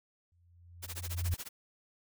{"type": "tone with exponential growth", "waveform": "sine", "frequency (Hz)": 86.7, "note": "F2", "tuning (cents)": -12, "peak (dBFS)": -27, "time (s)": [0.32, 1.34], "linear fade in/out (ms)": 0, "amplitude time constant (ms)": 220}
{"type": "noise with tremolo", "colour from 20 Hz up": "white", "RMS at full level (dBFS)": -40, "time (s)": [0.82, 1.49], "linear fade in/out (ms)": 20, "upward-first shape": "sine", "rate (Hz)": 14, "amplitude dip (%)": 100}
{"effects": []}